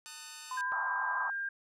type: chord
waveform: 5% pulse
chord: D# diminished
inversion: second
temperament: just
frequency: 896 / 1244.5 / 1493.4 Hz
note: A5 / D#6 / F#6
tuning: +31 / 0 / +16 cents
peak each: -37 dBFS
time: 0.06-0.61 s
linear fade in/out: 0 ms
type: tone with vibrato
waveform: sine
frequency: 1009 Hz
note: B5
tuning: 37 cents sharp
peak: -35 dBFS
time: 0.51-1.27 s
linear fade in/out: 2 ms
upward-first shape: square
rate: 6.4 Hz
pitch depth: 18 cents each way
type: tone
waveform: sine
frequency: 1600 Hz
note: G6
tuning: 35 cents sharp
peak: -33 dBFS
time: 0.57-1.49 s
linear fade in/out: 5 ms
type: band-pass noise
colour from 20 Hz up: white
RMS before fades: -39 dBFS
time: 0.72-1.3 s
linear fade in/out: 0 ms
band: 770 to 1300 Hz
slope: 48 dB/octave
effects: low-pass 9000 Hz 12 dB/octave